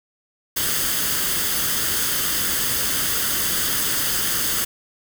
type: noise with comb filter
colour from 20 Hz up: white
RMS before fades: -22 dBFS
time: 0.56-4.65 s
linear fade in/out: 10 ms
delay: 0.62 ms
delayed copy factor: +0.55
effects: none

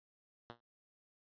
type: tone with exponential decay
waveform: 5% pulse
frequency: 118.2 Hz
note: A#2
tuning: 24 cents sharp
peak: -33 dBFS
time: 0.5-0.61 s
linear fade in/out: 0 ms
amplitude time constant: 22 ms
effects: resampled to 11025 Hz

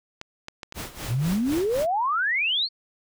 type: clicks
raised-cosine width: 0.2 ms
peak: -18 dBFS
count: 5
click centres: 0.214 / 0.484 / 0.632 / 0.724 / 1.323 s
type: noise with tremolo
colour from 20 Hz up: pink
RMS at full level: -33 dBFS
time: 0.74-1.87 s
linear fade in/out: 50 ms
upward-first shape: sine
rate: 4 Hz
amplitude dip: 80%
type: exponential sweep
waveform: sine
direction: up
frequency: 105.5 to 4500 Hz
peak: -21 dBFS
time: 1.07-2.69 s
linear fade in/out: 50 ms
effects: none

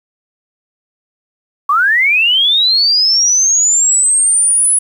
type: linear sweep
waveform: sine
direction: up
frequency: 1100 to 10300 Hz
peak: -8 dBFS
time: 1.69-4.79 s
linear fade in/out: 5 ms
effects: 7-bit

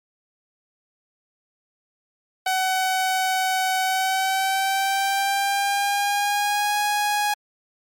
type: tone with pitch glide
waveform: sawtooth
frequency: 752 to 829.6 Hz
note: F#5 to G#5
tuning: +28 to -2 cents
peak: -16 dBFS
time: 2.46-7.34 s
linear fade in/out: 5 ms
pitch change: +170 cents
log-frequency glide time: 3.81-6.77 s
effects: MP3 64 kbps

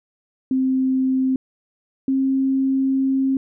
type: tone pair in turn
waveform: sine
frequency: 261.6 / 267.3 Hz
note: C4 / C4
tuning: 0 / +37 cents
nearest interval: unison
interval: 37 cents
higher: second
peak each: -16 dBFS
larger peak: neither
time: 0.51-1.36 / 2.08-3.37 s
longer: second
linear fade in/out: 2 ms
effects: none

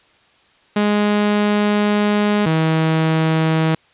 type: tone pair in turn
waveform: sawtooth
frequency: 207.7 / 159.94 Hz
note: G#3 / D#3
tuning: 0 / +48 cents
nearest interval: perfect fourth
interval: 452 cents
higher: first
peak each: -10 dBFS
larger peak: neither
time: 0.76-2.46 / 2.46-3.75 s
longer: first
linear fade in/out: 5 ms
effects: white hiss -54 dBFS RMS until 3.93 s + resampled to 8000 Hz

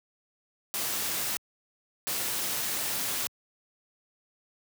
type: noise bursts at uneven times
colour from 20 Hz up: white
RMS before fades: -31 dBFS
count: 2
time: 0.74-1.37 / 2.07-3.27 s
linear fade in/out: 0 ms
effects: high-pass 80 Hz 12 dB/octave

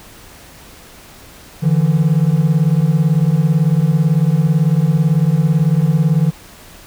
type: beating tone pair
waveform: triangle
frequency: 148.2 / 166.2 Hz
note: D3 / E3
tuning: +16 / +15 cents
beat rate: 18 Hz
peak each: -11 dBFS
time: 1.62-6.31 s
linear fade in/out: 20 ms
effects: tanh soft clip ceiling -2 dBFS + pink hiss -40 dBFS RMS until 6.86 s

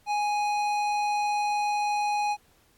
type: tone with tanh clipping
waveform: sine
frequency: 830.6 Hz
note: G#5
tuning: in tune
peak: -26 dBFS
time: 0.06-2.37 s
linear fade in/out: 50 ms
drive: 15 dB
effects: pink hiss -63 dBFS RMS until 2.77 s + AAC 64 kbps

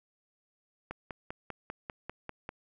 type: click train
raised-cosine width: 0.5 ms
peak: -23 dBFS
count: 9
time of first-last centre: 0.91-2.491 s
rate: 5.06 Hz
effects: none

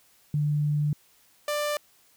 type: tone pair in turn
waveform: sine / sawtooth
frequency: 148.2 / 591.7 Hz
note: D3 / D5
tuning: +16 / +13 cents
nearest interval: 2 octaves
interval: 2397 cents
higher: second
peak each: -22 dBFS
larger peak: neither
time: 0.34-0.93 / 1.48-1.77 s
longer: first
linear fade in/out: 2 ms
effects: white hiss -61 dBFS RMS until 2.16 s

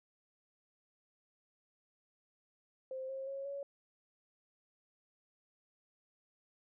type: tone with pitch steps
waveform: sine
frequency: 523.3 / 535.2 / 547.4 / 559.9 Hz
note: C5 / C5 / C#5 / C#5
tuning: 0 / +39 / -22 / +17 cents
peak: -39 dBFS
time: 2.91-3.63 s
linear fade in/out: 2 ms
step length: 180 ms
effects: none

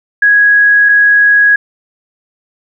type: tone pair in turn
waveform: sine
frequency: 1661.2 / 1661.2 Hz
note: G#6 / G#6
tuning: 0 / 0 cents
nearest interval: unison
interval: 0 cents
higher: neither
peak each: -4 dBFS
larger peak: neither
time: 0.22-0.89 / 0.89-1.56 s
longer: neither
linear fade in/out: 5 ms
effects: none

